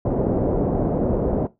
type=low-pass noise; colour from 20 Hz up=white; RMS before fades=-21 dBFS; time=0.05-1.47 s; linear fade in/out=5 ms; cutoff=560 Hz; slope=24 dB/octave; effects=noise-tail reverb RT60 0.2 s tail -17 dB re dry